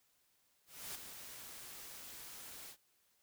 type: noise with ADSR envelope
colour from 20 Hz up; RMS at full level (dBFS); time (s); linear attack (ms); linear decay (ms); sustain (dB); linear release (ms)
white; -44; 0.66-2.77; 290; 10; -7; 79
effects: white hiss -75 dBFS RMS until 3.22 s